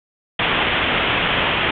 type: low-pass noise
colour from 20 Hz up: white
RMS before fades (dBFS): -19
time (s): 0.39-1.71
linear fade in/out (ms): 5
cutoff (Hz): 3400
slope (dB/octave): 96
effects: none